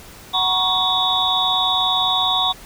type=tone cluster; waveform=sine; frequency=744 / 947 / 1106 / 3468 / 3766 Hz; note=F#5 / A#5 / C#6 / A7 / A#7; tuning=+9 / +27 / -4 / -26 / +17 cents; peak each=-23 / -26 / -24 / -20 / -21 dBFS; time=0.33-2.53 s; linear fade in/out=20 ms; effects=pink hiss -41 dBFS RMS until 2.65 s